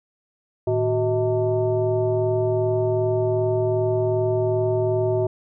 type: tone with frequency modulation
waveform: sine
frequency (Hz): 373.2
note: F#4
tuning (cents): +15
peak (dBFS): -18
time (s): 0.67-5.27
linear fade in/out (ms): 5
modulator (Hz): 263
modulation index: 1.1
effects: none